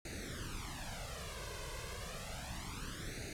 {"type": "noise with flanger", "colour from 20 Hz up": "pink", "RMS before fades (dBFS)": -44, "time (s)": [0.05, 3.33], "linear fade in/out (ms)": 2, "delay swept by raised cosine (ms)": [0.46, 1.96], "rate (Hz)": 0.31, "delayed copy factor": 1, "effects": ["low-pass 10000 Hz 12 dB/octave"]}